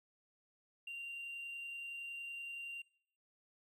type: tone with amplitude modulation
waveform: triangle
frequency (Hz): 2773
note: F7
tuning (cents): -13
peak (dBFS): -39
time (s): 0.87-2.82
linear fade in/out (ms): 5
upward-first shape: sine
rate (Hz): 30.7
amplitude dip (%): 25
effects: noise-tail reverb RT60 0.7 s tail -25 dB re dry + tanh soft clip ceiling -39 dBFS